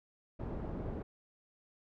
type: low-pass noise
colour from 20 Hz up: pink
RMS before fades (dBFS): -40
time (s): 0.39-1.03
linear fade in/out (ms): 10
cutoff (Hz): 610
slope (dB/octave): 12
effects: none